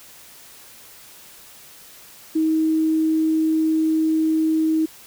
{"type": "tone", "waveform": "sine", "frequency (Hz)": 317, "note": "D#4", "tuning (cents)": 32, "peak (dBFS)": -16, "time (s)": [2.35, 4.86], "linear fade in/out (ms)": 10, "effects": ["white hiss -45 dBFS RMS until 5.06 s"]}